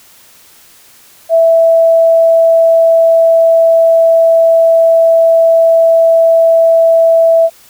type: tone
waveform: sine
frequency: 659.3 Hz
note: E5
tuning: in tune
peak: -4 dBFS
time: 1.29-7.5 s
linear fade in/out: 50 ms
effects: white hiss -42 dBFS RMS until 7.69 s